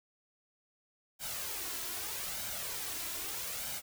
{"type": "noise with flanger", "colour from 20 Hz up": "white", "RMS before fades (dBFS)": -39, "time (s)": [1.19, 3.82], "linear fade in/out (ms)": 50, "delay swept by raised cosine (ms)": [1.3, 3], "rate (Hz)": 0.8, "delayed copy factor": 0.55, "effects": []}